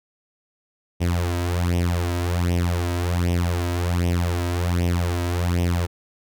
sawtooth tone with flanger, 87.31 Hz, F2, in tune, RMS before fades -22 dBFS, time 1-5.87 s, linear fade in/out 20 ms, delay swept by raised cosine 0.34 to 3.14 ms, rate 1.3 Hz, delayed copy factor +0.75, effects none

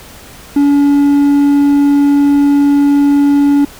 triangle tone, 284.8 Hz, C#4, 47 cents sharp, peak -4 dBFS, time 0.56-3.65 s, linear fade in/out 5 ms, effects pink hiss -35 dBFS RMS until 3.79 s

